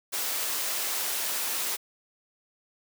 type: high-pass noise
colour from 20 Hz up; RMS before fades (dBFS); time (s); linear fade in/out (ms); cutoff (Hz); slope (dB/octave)
white; -30; 0.12-1.77; 20; 360; 12
effects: none